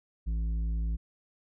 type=tone with tanh clipping; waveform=triangle; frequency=55.3 Hz; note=A1; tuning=9 cents sharp; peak=-29 dBFS; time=0.26-0.97 s; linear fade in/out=20 ms; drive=12 dB; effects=none